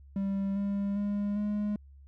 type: tone with pitch steps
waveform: triangle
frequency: 196.3 / 200.1 / 203.9 / 207.9 Hz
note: G3 / G3 / G#3 / G#3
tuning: +3 / +36 / -32 / +2 cents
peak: -26 dBFS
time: 0.16-1.76 s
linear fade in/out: 2 ms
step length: 400 ms
effects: added 69 Hz sine -50 dBFS peak until 2.07 s